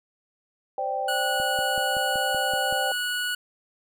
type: chord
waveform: sine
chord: C suspended second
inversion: none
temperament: equal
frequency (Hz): 523.3 / 587.3 / 784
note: C5 / D5 / G5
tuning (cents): 0 / 0 / 0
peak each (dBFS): -31 / -32 / -27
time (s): 0.78-2.92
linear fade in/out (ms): 2
type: tone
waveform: 25% pulse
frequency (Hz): 1466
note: F#6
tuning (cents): -16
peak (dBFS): -22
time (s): 1.08-3.35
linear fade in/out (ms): 5
type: click train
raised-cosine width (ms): 3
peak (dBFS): -27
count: 8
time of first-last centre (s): 1.4-2.726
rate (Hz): 5.28
effects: none